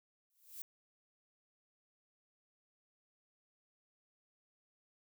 violet noise with exponential growth, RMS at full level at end -43 dBFS, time 0.3-0.62 s, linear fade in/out 1 ms, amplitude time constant 68 ms, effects none

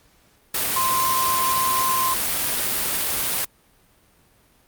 sine tone in noise, 1043 Hz, C6, 6 cents flat, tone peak -20 dBFS, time 0.76-2.14 s, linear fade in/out 5 ms, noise white, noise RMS -23 dBFS, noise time 0.54-3.45 s, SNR 0 dB, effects pink hiss -58 dBFS RMS until 4.67 s + Opus 48 kbps

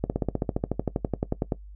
slowing click train, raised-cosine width 2 ms, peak -11 dBFS, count 20, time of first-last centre 0.04-1.522 s, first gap 59 ms, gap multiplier 1.03, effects noise-tail reverb RT60 0.1 s tail -17 dB re dry + added 50 Hz sine -41 dBFS peak until 1.75 s

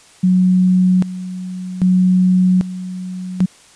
sine tone with tremolo, 183.7 Hz, F#3, 12 cents flat, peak -9 dBFS, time 0.23-3.46 s, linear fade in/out 10 ms, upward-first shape square, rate 0.63 Hz, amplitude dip 80%, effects white hiss -46 dBFS RMS until 3.75 s + resampled to 22050 Hz

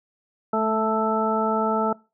harmonic tone with a mistuned harmonic, 220 Hz, A3, in tune, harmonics 1 / 2 / 3 / 4 / 6, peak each -26 / -26 / -26 / -26 / -26 dBFS, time 0.53-1.93 s, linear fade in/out 5 ms, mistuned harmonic 1, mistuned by -16 cents, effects noise-tail reverb RT60 0.3 s tail -23 dB re dry

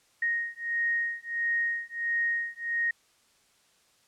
sine beating tone pair, 1866 / 1867.5 Hz, A#6 / A#6, +1 / +3 cents, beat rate 1.5 Hz, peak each -30 dBFS, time 0.22-2.91 s, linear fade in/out 5 ms, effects white hiss -65 dBFS RMS until 4.07 s + low-pass 9000 Hz 12 dB/octave

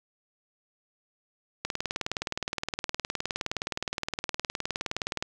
click train, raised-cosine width 0.2 ms, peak -12 dBFS, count 70, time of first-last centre 1.65-5.225 s, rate 19.3 Hz, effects none

